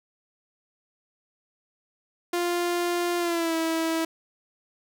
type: tone with pitch glide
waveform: sawtooth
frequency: 349.2 to 325.8 Hz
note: F4 to E4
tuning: 0 to -20 cents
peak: -20 dBFS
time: 2.33-4.05 s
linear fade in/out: 5 ms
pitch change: -120 cents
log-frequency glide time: 3.18-3.55 s
effects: none